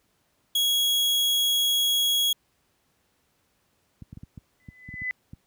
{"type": "tone", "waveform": "40% pulse", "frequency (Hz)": 3322, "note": "G#7", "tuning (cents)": 0, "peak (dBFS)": -20, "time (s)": [0.55, 2.33], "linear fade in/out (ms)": 5}
{"type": "clicks", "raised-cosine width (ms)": 5, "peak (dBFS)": -27, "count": 10, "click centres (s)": [4.022, 4.129, 4.173, 4.234, 4.377, 4.687, 4.889, 4.94, 5.019, 5.334]}
{"type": "tone with exponential growth", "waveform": "sine", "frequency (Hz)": 2008, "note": "B6", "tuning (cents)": 28, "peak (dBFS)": -24, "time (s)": [4.6, 5.11], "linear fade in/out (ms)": 0, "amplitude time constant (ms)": 110}
{"effects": ["pink hiss -69 dBFS RMS until 5.46 s", "high-pass 60 Hz 12 dB/octave"]}